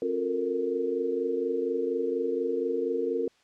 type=tone cluster; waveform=sine; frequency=269.6 / 357.7 / 437.7 / 461.9 Hz; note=C#4 / F4 / A4 / A#4; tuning=-48 / +41 / -9 / -16 cents; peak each=-34 / -32 / -35 / -28 dBFS; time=0.02-3.28 s; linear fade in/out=2 ms; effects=white hiss -64 dBFS RMS until 3.43 s + low-pass 5000 Hz 12 dB/octave